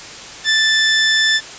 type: tone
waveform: 20% pulse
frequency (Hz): 1760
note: A6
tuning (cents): 0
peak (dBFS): -7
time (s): 0.44-1.41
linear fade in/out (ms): 50
effects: white hiss -33 dBFS RMS until 1.58 s + resampled to 16000 Hz